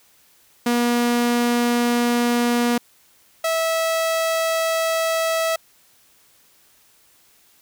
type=tone pair in turn; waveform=sawtooth; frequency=239.7 / 651.9 Hz; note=A#3 / E5; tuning=+48 / -19 cents; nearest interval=octave + perfect fourth; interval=1733 cents; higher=second; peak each=-13 / -15 dBFS; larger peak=first; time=0.66-2.78 / 3.44-5.56 s; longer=neither; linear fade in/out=5 ms; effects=white hiss -56 dBFS RMS until 7.61 s